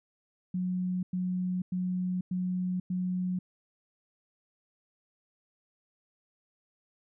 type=tone bursts; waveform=sine; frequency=182.3 Hz; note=F#3; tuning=25 cents flat; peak=-28 dBFS; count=5; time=0.54-3.39 s; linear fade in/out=5 ms; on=490 ms; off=100 ms; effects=none